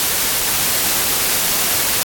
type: noise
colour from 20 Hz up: white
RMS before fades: -17 dBFS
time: 0-2.03 s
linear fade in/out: 0 ms
effects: AAC 64 kbps